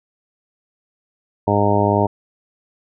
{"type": "harmonic tone", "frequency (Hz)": 102.2, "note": "G#2", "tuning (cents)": -27, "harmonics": [1, 2, 3, 4, 5, 6, 7, 8, 9], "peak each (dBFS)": [-20, -22, -23, -21, -26, -21, -24, -25, -21], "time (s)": [1.47, 2.07], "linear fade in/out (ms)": 10, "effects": []}